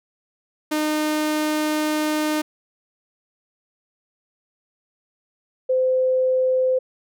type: tone pair in turn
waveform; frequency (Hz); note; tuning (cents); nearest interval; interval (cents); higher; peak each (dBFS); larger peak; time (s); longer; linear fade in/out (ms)
sawtooth / sine; 305.6 / 515; D#4 / C5; -31 / -28; major sixth; 903; second; -16; neither; 0.71-2.42 / 5.69-6.79; first; 10
effects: none

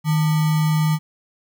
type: tone with sample-and-hold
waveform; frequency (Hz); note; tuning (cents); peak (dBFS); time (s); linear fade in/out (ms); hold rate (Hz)
sine; 155.56; D#3; 0; -15; 0.04-0.99; 50; 1050
effects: none

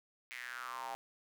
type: tone with high-pass filter sweep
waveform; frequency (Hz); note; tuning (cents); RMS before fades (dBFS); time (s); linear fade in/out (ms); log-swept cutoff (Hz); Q
square; 61.74; B1; 0; -44; 0.31-0.95; 0; 2200 to 770; 5.8
effects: none

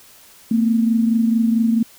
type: tone pair together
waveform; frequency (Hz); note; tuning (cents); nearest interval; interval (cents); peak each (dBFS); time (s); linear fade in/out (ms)
sine; 225.5 / 250; A3 / B3; +43 / +21; major second; 178; -14 / -22; 0.51-1.83; 5
effects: white hiss -47 dBFS RMS until 1.98 s

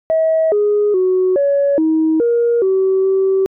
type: tone with pitch steps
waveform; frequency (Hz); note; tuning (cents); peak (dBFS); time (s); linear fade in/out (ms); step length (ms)
sine; 642 / 415 / 370.7 / 563 / 317.5 / 471.5 / 381.2 / 384.1; E5 / G#4 / F#4 / C#5 / D#4 / A#4 / G4 / G4; -46 / -1 / +3 / +27 / +35 / +20 / -48 / -35; -10; 0.1-3.46; 0; 420
effects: tanh soft clip ceiling -7 dBFS

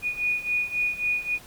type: beating tone pair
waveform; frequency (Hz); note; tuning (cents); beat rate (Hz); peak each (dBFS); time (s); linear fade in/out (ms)
sine; 2458 / 2461.7; D#7 / D#7; -22 / -19; 3.7; -28 / -25; 0.02-1.39; 50
effects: pink hiss -47 dBFS RMS until 1.46 s + MP3 96 kbps

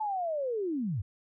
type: linear sweep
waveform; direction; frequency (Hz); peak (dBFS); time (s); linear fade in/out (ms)
sine; down; 880 to 82.41; -29; 0-1.02; 10
effects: none

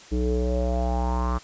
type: tone with low-pass filter sweep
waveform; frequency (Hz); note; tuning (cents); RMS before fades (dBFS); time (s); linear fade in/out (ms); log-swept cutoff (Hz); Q
square; 61.6; B1; -4; -24; 0.11-1.39; 20; 360 to 1200; 5.9
effects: white hiss -47 dBFS RMS until 1.43 s + resampled to 16000 Hz

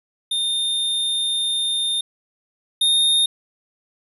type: tone pair in turn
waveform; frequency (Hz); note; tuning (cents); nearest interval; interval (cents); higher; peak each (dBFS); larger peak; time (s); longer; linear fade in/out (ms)
square; 3634 / 3674; A#7 / A#7; -45 / -26; unison; 19; second; -20 / -15; second; 0.31-2.01 / 2.81-3.26; first; 5
effects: resampled to 32000 Hz

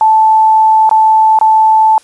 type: tone with dropouts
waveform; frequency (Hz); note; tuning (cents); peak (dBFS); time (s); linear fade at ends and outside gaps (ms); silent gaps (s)
sine; 876; A5; -8; -4; 0.01-1.98; 1; 0.893-0.912 / 1.389-1.412
effects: white hiss -44 dBFS RMS until 2.03 s + resampled to 24000 Hz

